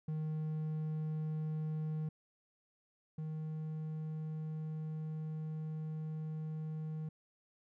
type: tone pair in turn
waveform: triangle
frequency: 155.56 / 156.33 Hz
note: D#3 / D#3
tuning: 0 / +9 cents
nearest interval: unison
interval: 9 cents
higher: second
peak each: -33 / -36 dBFS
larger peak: first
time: 0.08-2.09 / 3.18-7.09 s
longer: second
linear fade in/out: 5 ms
effects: none